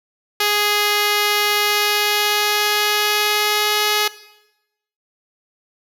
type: tone with pitch glide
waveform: 5% pulse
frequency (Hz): 415.3 to 420.4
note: G#4 to G#4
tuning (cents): 0 to +21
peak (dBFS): -4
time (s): 0.4-4.08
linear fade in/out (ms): 5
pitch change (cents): +21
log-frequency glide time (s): 1.58-3.84
effects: noise-tail reverb RT60 0.9 s tail -17 dB re dry